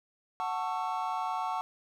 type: chord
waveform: triangle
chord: F# minor seventh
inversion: none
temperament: just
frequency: 740 / 888 / 1110 / 1332 Hz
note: F#5 / A5 / C#6 / E6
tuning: 0 / +16 / +2 / +18 cents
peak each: -33 / -33 / -34 / -39 dBFS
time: 0.4-1.61 s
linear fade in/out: 0 ms
effects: none